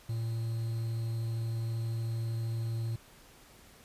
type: tone with quantisation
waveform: triangle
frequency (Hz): 114.1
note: A#2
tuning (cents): -37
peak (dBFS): -29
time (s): 0.09-2.96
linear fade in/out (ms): 5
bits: 9
effects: pink hiss -57 dBFS RMS until 3.84 s + resampled to 32000 Hz